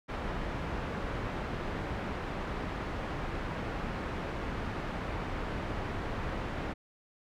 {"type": "low-pass noise", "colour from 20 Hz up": "pink", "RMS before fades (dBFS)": -36, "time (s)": [0.08, 6.74], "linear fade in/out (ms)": 20, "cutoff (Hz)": 1900, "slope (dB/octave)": 12, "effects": []}